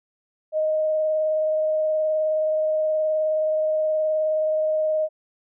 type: tone with vibrato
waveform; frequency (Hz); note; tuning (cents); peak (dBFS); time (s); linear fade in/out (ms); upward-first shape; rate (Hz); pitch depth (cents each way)
sine; 622.3; D#5; 0; -19; 0.52-5.09; 50; sine; 19; 11
effects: none